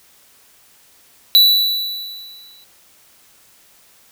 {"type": "tone with exponential decay", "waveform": "square", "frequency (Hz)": 3951, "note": "B7", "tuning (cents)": 0, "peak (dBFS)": -6, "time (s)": [1.35, 2.64], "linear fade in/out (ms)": 0, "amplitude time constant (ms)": 280, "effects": ["white hiss -51 dBFS RMS until 4.11 s"]}